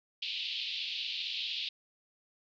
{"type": "band-pass noise", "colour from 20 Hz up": "pink", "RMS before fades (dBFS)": -37, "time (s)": [0.22, 1.69], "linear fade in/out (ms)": 5, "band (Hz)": [2700, 4300], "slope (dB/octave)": 48, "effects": []}